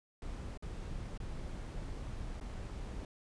brown noise with dropouts, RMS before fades -42 dBFS, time 0.22-3.05 s, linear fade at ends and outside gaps 2 ms, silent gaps 0.575-0.624 / 1.177-1.201 / 2.401-2.41 s, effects resampled to 22050 Hz

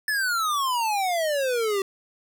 square exponential sweep, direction down, 1760 to 382.3 Hz, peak -23 dBFS, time 0.08-1.82 s, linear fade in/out 2 ms, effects none

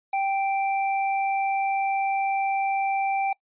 sine tone with hard clipping, 783 Hz, G5, 2 cents flat, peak -24 dBFS, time 0.13-3.33 s, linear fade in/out 5 ms, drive 17 dB, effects noise-tail reverb RT60 0.1 s tail -24 dB re dry + resampled to 8000 Hz

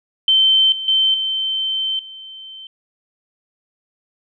sine tone with level steps, 3097 Hz, G7, 22 cents flat, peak -10 / -23 / -12 / -18 / -33 dBFS, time 0.28-2.67 s, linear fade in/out 2 ms, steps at 0.72 / 0.88 / 1.14 / 1.99 s, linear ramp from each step 2 ms, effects none

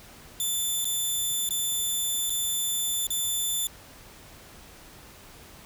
10% pulse tone with dropouts, 3520 Hz, A7, in tune, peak -18 dBFS, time 0.4-3.67 s, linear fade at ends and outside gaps 1 ms, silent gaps 0.845-0.853 / 1.49-1.507 / 2.297-2.303 / 3.069-3.104 s, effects pink hiss -49 dBFS RMS until 5.65 s

